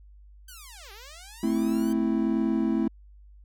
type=linear two-way sweep; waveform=5% pulse; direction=down then up; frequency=1568 to 380 to 1568 Hz; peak=-33 dBFS; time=0.48-1.93 s; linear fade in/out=5 ms; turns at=0.92 s
type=chord; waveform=triangle; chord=A minor; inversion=none; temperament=equal; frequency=220 / 261.6 / 329.6 Hz; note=A3 / C4 / E4; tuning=0 / 0 / 0 cents; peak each=-24 / -26 / -25 dBFS; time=1.43-2.88 s; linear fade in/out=5 ms
effects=added 50 Hz sine -48 dBFS peak until 3.44 s